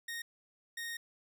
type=tone bursts at uneven times; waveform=sawtooth; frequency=1858 Hz; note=A#6; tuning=6 cents flat; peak=-35 dBFS; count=2; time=0.08-0.22 / 0.77-0.97 s; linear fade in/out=5 ms; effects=none